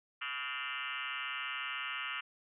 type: tone with frequency modulation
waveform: sine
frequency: 2076 Hz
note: C7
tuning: 14 cents flat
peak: -36 dBFS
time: 0.21-2.21 s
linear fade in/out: 10 ms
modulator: 134 Hz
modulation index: 6.8
effects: none